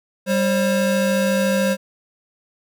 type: tone pair together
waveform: square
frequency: 196.1 / 534.5 Hz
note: G3 / C5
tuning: +1 / +37 cents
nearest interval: octave + perfect fourth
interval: 1736 cents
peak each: -20 dBFS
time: 0.26-1.77 s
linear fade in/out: 50 ms
effects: none